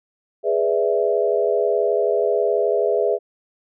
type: chord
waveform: sine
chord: E dominant seventh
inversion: first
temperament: equal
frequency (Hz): 415.3 / 493.9 / 587.3 / 659.3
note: G#4 / B4 / D5 / E5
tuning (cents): 0 / 0 / 0 / 0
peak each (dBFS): -20 / -22 / -25 / -22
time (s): 0.43-3.19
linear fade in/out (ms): 50
effects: none